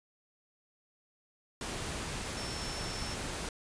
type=tone in noise; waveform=sine; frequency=5390 Hz; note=E8; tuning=38 cents sharp; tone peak=-43 dBFS; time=2.37-3.14 s; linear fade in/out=2 ms; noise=pink; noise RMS=-38 dBFS; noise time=1.61-3.49 s; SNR=-8 dB; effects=resampled to 22050 Hz